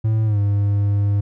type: tone with pitch glide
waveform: triangle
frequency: 110 to 101.45 Hz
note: A2 to G#2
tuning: 0 to -40 cents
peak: -13 dBFS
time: 0.04-1.21 s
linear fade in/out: 10 ms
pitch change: -140 cents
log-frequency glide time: 0.25-0.38 s
effects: none

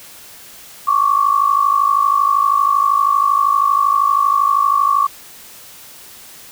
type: tone pair together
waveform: sine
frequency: 1102.3 / 1155 Hz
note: C#6 / D6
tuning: -10 / -29 cents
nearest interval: minor second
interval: 81 cents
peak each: -14 dBFS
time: 0.87-5.07 s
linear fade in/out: 10 ms
effects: white hiss -39 dBFS RMS until 6.51 s

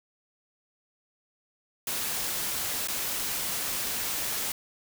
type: noise with dropouts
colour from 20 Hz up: white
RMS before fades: -31 dBFS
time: 1.87-4.52 s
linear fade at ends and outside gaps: 2 ms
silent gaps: 2.874-2.884 s
effects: none

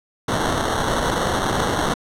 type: noise with sample-and-hold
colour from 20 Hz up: blue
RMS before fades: -21 dBFS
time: 0.28-1.94 s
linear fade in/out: 5 ms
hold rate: 2450 Hz
effects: low-pass 10000 Hz 12 dB/octave

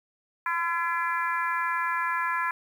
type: harmonic tone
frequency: 339 Hz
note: E4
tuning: 49 cents sharp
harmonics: 3 / 4 / 5 / 6 / 7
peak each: -28 / -32 / -30 / -38 / -38 dBFS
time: 0.46-2.51 s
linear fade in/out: 2 ms
effects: 9-bit

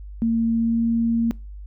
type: tone with pitch glide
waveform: sine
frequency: 228.5 to 230.5 Hz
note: A#3 to A#3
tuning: -34 to -19 cents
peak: -17 dBFS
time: 0.22-1.31 s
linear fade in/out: 0 ms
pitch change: +15 cents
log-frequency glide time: 0.54-0.82 s
effects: noise-tail reverb RT60 0.3 s tail -24 dB re dry + added 50 Hz sine -34 dBFS peak until 1.66 s

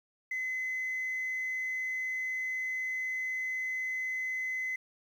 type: tone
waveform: sine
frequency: 2036 Hz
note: C7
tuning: 48 cents flat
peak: -30 dBFS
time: 0.31-4.76 s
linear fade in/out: 5 ms
effects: tanh soft clip ceiling -29 dBFS + 10-bit

